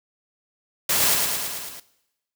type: noise with echo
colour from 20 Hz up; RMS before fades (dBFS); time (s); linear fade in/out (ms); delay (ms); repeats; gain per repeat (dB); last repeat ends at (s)
white; -21; 0.89-1.14; 5; 110; 6; -3; 1.8
effects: noise-tail reverb RT60 0.9 s tail -19 dB re dry